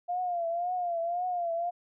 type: tone with vibrato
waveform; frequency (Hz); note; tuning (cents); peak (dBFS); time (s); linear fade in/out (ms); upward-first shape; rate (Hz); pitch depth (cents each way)
sine; 698.5; F5; 0; -28; 0.08-1.71; 20; triangle; 1.9; 91
effects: none